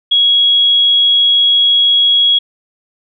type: tone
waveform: sine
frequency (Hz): 3322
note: G#7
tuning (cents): 0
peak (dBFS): -7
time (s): 0.11-2.39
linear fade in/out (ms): 10
effects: none